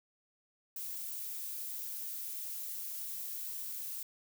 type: noise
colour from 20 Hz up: violet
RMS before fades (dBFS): -41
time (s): 0.76-4.03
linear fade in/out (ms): 2
effects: none